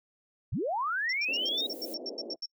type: linear sweep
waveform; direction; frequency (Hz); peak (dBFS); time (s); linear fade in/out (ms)
sine; up; 66.7 to 3851; -28; 0.52-1.67; 10
type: noise with exponential growth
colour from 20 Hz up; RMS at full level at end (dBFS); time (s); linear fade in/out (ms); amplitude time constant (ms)
violet; -43; 0.69-1.94; 0; 270
type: tone bursts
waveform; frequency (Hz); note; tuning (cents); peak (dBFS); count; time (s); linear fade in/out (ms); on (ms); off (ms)
sine; 5460; F8; -40; -33; 12; 1.09-2.459; 5; 38; 83
type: band-pass noise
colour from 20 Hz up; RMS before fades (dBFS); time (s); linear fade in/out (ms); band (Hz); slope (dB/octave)
white; -42; 1.28-2.36; 10; 250 to 620; 48
effects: noise-tail reverb RT60 0.1 s tail -26 dB re dry